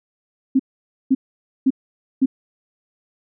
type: tone bursts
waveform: sine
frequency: 264.7 Hz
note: C4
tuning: 20 cents sharp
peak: -11 dBFS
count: 4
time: 0.55-2.26 s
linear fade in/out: 10 ms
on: 45 ms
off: 510 ms
effects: none